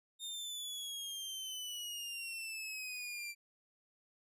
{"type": "exponential sweep", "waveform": "sawtooth", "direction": "down", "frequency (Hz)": [3668, 2349], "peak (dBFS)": -38, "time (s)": [0.19, 3.35], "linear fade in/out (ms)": 50, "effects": ["resampled to 32000 Hz"]}